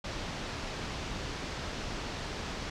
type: low-pass noise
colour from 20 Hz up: pink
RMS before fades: -38 dBFS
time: 0.04-2.7 s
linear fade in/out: 5 ms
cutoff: 5900 Hz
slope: 24 dB/octave
effects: none